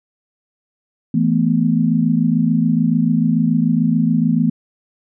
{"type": "chord", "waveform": "sine", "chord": "E suspended fourth", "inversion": "none", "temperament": "equal", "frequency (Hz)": [164.81, 220, 246.9], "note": ["E3", "A3", "B3"], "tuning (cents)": [0, 0, 0], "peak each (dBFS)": -17, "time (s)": [1.14, 4.5], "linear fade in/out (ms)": 5, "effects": []}